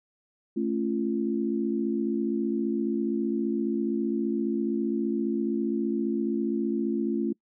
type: chord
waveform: sine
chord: A augmented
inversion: none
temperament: just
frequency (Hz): 220 / 275 / 343.8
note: A3 / C#4 / E#4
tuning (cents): 0 / -14 / -27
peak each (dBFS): -28 / -30 / -29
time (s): 0.56-7.33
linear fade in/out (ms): 10
effects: noise-tail reverb RT60 0.1 s tail -25 dB re dry